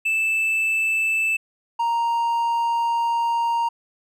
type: tone pair in turn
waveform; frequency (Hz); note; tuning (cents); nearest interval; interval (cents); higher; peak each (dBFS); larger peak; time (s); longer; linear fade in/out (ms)
triangle; 2637 / 932.3; E7 / A#5; 0 / 0; octave + tritone; 1800; first; -17; neither; 0.05-1.37 / 1.79-3.69; second; 10
effects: none